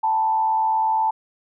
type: tone with frequency modulation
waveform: sine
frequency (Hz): 880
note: A5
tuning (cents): 0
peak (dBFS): -17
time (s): 0.03-1.11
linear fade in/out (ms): 10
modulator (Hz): 88.2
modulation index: 0.56
effects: none